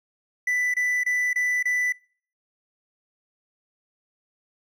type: tone bursts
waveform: triangle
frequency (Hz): 1985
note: B6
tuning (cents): +8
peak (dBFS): -19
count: 5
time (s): 0.47-1.924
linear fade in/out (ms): 5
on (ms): 270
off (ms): 26
effects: noise-tail reverb RT60 0.5 s tail -26 dB re dry